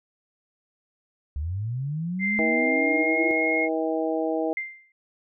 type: linear sweep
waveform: sine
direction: up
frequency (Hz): 67.8 to 349.2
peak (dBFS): -26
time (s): 1.36-3.31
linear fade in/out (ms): 0
type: tone with pitch glide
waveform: sine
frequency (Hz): 2089 to 2150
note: C7 to C7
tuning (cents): -3 to +47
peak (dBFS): -23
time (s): 2.19-3.69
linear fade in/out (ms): 50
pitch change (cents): +50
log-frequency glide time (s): 2.49-3.21
type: harmonic tone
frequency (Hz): 160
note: D#3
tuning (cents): +49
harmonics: 2 / 3 / 4 / 5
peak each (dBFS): -27 / -28 / -28 / -33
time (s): 2.39-4.53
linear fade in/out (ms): 0
type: tone with exponential decay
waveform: sine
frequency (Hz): 2093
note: C7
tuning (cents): 0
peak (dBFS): -24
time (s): 4.57-4.92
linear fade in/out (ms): 2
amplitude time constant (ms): 76
effects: none